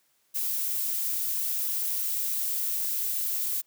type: noise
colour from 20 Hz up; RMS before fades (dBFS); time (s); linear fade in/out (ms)
violet; -29; 0.34-3.62; 20
effects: white hiss -69 dBFS RMS until 3.66 s + high-pass 100 Hz 12 dB/octave